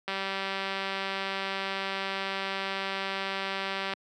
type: click train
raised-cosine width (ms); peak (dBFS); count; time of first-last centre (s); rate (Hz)
0.3; -16; 749; 0.08-3.936; 194
effects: high-pass 200 Hz 12 dB/octave